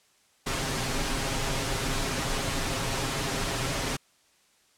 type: noise with comb filter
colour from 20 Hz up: pink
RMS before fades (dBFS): -29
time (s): 0.46-3.97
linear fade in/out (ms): 10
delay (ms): 7.4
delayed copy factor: +0.6
effects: white hiss -64 dBFS RMS until 4.77 s + low-pass 9000 Hz 12 dB/octave